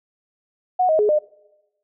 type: tone with pitch steps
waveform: sine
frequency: 734 / 630 / 419.2 / 605 Hz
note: F#5 / D#5 / G#4 / D#5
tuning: -14 / +21 / +16 / -49 cents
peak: -14 dBFS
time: 0.79-1.19 s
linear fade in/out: 10 ms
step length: 100 ms
effects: noise-tail reverb RT60 1.0 s tail -24 dB re dry